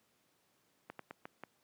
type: slowing click train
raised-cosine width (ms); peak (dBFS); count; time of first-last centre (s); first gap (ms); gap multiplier
0.5; -29; 5; 0.9-1.436; 93; 1.25
effects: pink hiss -74 dBFS RMS until 1.63 s + high-pass 150 Hz 12 dB/octave